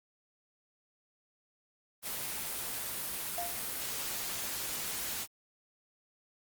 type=noise; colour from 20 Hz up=white; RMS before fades=-37 dBFS; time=2.02-5.27 s; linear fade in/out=50 ms
type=tone with exponential decay; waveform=sine; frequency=698.5 Hz; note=F5; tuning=in tune; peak=-32 dBFS; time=3.38-3.74 s; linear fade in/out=1 ms; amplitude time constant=77 ms
effects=Opus 24 kbps